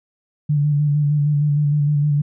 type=tone with vibrato; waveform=sine; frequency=146.83 Hz; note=D3; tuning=in tune; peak=-14 dBFS; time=0.49-2.22 s; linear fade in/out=10 ms; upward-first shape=square; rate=6.5 Hz; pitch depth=27 cents each way; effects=none